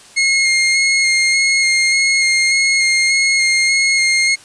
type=tone with vibrato; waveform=sawtooth; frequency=2145 Hz; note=C7; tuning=42 cents sharp; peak=-8 dBFS; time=0.16-4.36 s; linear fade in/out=20 ms; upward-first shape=square; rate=1.7 Hz; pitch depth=14 cents each way; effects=white hiss -42 dBFS RMS until 4.44 s + resampled to 22050 Hz